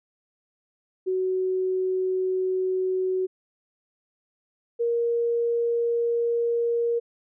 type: tone pair in turn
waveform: sine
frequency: 373.1 / 469.4 Hz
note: F#4 / A#4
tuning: +14 / +12 cents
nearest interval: major third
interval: 398 cents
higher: second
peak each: -22 / -21 dBFS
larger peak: second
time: 1.06-3.27 / 4.79-7 s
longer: neither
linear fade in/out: 20 ms
effects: none